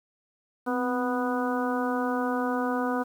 harmonic tone with a mistuned harmonic, 246.9 Hz, B3, in tune, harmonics 1 / 2 / 3 / 4 / 5 / 6, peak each -28 / -31 / -33 / -34 / -35 / -36 dBFS, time 0.66-3.04 s, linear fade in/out 20 ms, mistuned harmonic 1, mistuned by +54 cents, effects 9-bit

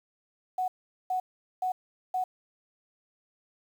sine tone bursts, 740 Hz, F#5, in tune, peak -26 dBFS, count 4, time 0.58-2.24 s, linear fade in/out 5 ms, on 100 ms, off 420 ms, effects 9-bit

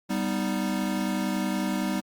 square chord, G augmented, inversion none, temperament equal, 196 / 246.9 / 311.1 Hz, G3 / B3 / D#4, 0 / 0 / 0 cents, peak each -29 / -32 / -32 dBFS, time 0.09-2.01 s, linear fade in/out 20 ms, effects Opus 48 kbps

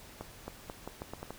accelerating click train, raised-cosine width 1 ms, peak -25 dBFS, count 8, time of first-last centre 0.21-1.306 s, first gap 270 ms, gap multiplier 0.81, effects pink hiss -52 dBFS RMS until 1.38 s

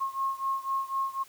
sine beating tone pair, 1078 / 1082 Hz, C#6 / C#6, -49 / -42 cents, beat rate 4 Hz, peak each -30 / -32 dBFS, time 0-1.24 s, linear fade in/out 20 ms, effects white hiss -55 dBFS RMS until 1.28 s

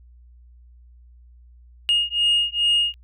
sine beating tone pair, 2852 / 2854.4 Hz, F7 / F7, +36 / +37 cents, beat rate 2.4 Hz, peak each -19 dBFS, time 1.89-2.94 s, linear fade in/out 0 ms, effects tanh soft clip ceiling -13 dBFS + added 60 Hz sine -46 dBFS peak until 3.03 s

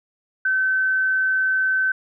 sine tone, 1532 Hz, G6, 40 cents flat, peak -17 dBFS, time 0.45-1.92 s, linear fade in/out 5 ms, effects none

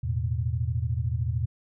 sine chord, E suspended fourth, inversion none, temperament equal, 82.41 / 110 / 123.47 Hz, E2 / A2 / B2, 0 / 0 / 0 cents, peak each -29 dBFS, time 0.03-1.46 s, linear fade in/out 10 ms, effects none

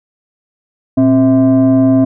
sine tone with frequency modulation, 265.7 Hz, C4, 27 cents sharp, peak -5 dBFS, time 0.97-2.05 s, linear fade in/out 10 ms, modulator 384 Hz, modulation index 0.64, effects tanh soft clip ceiling -2 dBFS

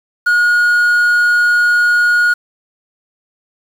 triangle tone with quantisation, 1442 Hz, F#6, 45 cents flat, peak -7 dBFS, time 0.26-2.34 s, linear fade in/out 10 ms, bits 6, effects none

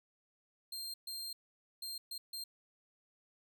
sawtooth tone bursts at uneven times, 4186 Hz, C8, in tune, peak -38 dBFS, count 5, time 0.72-0.94 / 1.07-1.33 / 1.82-1.98 / 2.11-2.18 / 2.33-2.44 s, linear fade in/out 5 ms, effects none

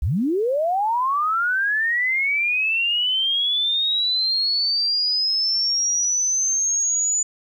sine linear sweep, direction up, 50.7 to 7000 Hz, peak -18 dBFS, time 0.02-7.23 s, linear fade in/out 5 ms, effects 9-bit

